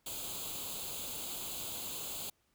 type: noise with comb filter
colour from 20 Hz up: white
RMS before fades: -41 dBFS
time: 0.06-2.3 s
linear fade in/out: 5 ms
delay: 0.27 ms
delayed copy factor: +0.8
effects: pink hiss -75 dBFS RMS until 2.54 s